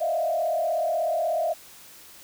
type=tone with frequency modulation; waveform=sine; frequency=661 Hz; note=E5; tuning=5 cents sharp; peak=-22 dBFS; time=0-1.54 s; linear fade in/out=20 ms; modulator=36.4 Hz; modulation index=1.4; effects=white hiss -48 dBFS RMS until 2.23 s